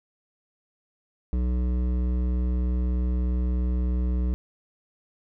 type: tone with hard clipping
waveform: sine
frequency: 61.6 Hz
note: B1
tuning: 4 cents flat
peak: -24 dBFS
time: 1.33-4.34 s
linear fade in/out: 0 ms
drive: 12 dB
effects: none